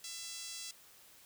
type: tone with high-pass filter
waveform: 5% pulse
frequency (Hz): 670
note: E5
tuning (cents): +28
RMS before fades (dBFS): -45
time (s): 0.04-0.71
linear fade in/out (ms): 2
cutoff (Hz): 3600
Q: 0.67
effects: white hiss -60 dBFS RMS until 1.25 s